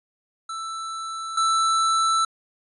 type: tone pair in turn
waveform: square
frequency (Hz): 1325 / 1325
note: E6 / E6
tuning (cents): +9 / +9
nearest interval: unison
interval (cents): 0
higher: neither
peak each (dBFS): -30 / -19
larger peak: second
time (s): 0.49-1.37 / 1.37-2.25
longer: neither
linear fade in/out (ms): 5
effects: resampled to 24000 Hz